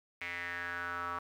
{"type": "tone with band-pass filter sweep", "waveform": "square", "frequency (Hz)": 87.2, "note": "F2", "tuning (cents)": -2, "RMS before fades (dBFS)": -39, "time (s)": [0.21, 1.19], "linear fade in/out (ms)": 5, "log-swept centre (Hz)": [2200, 1200], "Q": 6, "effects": ["11-bit"]}